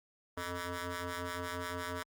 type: ring-modulated tone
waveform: 10% pulse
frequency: 177.3 Hz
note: F3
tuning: 26 cents sharp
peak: -26 dBFS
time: 0.37-2.03 s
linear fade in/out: 5 ms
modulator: 795 Hz
effects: Opus 48 kbps